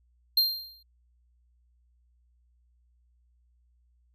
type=tone with exponential decay; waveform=square; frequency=4186 Hz; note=C8; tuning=in tune; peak=-18 dBFS; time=0.37-0.83 s; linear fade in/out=5 ms; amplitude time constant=98 ms; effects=added 60 Hz sine -63 dBFS peak until 4.14 s